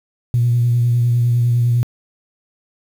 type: tone with vibrato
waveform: sine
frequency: 120 Hz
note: B2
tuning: 49 cents flat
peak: -11 dBFS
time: 0.34-1.83 s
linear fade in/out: 0 ms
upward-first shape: sine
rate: 9.9 Hz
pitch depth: 24 cents each way
effects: tanh soft clip ceiling -7 dBFS + 7-bit

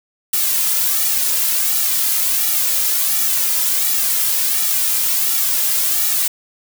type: noise with flanger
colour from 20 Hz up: blue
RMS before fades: -17 dBFS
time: 0.33-6.28 s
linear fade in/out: 5 ms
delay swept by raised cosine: 1.9 to 2.73 ms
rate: 1.4 Hz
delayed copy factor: -0.9
effects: none

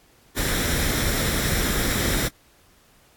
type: noise with comb filter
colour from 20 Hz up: pink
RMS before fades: -23 dBFS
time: 0.36-2.29 s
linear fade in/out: 20 ms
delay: 0.54 ms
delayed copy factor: +0.5
effects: pink hiss -57 dBFS RMS until 3.16 s + AAC 64 kbps

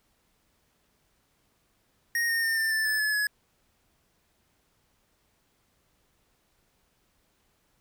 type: tone with pitch steps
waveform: square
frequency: 1864.7 / 1839 / 1813.7 / 1788.7 / 1764.1 / 1739.8 / 1715.9 / 1692.3 Hz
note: A#6 / A#6 / A#6 / A6 / A6 / A6 / A6 / G#6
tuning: 0 / -24 / -48 / +28 / +4 / -20 / -44 / +32 cents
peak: -25 dBFS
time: 2.15-3.27 s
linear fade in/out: 2 ms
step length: 140 ms
effects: pink hiss -70 dBFS RMS until 7.8 s

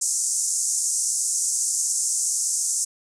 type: band-pass noise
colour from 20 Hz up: pink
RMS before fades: -24 dBFS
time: 0.01-2.85 s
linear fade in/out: 10 ms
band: 6100 to 9400 Hz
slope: 48 dB/octave
effects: none

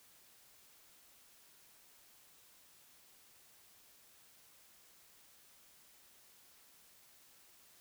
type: silence
effects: white hiss -64 dBFS RMS until 7.8 s

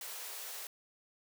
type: high-pass noise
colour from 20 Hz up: white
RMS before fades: -44 dBFS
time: 0.01-0.67 s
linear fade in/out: 2 ms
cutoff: 400 Hz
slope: 48 dB/octave
effects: none

